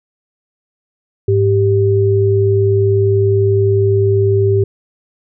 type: tone pair together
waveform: sine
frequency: 103.83 / 392 Hz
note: G#2 / G4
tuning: 0 / 0 cents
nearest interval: octave + major seventh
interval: 2300 cents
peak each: -12 dBFS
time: 1.28-4.64 s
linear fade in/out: 5 ms
effects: none